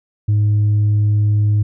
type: tone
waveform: sine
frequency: 104.7 Hz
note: G#2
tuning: 15 cents sharp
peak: -9 dBFS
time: 0.28-1.63 s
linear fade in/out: 10 ms
effects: tanh soft clip ceiling -10 dBFS